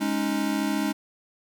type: chord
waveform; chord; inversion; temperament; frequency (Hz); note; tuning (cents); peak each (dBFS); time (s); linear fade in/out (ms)
square; Ab suspended fourth; none; equal; 207.7 / 277.2 / 311.1; Ab3 / Db4 / Eb4; 0 / 0 / 0; -29; 0-0.93; 20
effects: none